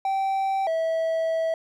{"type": "tone pair in turn", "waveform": "triangle", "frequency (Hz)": [776, 650.8], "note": ["G5", "E5"], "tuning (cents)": [-18, -22], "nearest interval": "minor third", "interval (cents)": 304, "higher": "first", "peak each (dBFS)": -20, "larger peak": "neither", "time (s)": [[0.05, 0.67], [0.67, 1.54]], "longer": "second", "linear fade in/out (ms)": 2, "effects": []}